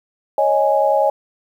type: chord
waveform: sine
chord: C# suspended second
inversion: none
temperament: equal with one note detuned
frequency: 554.4 / 624.8 / 830.6 Hz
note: C#5 / D#5 / G#5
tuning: 0 / +7 / 0 cents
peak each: -17 dBFS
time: 0.38-1.1 s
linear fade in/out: 2 ms
effects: 8-bit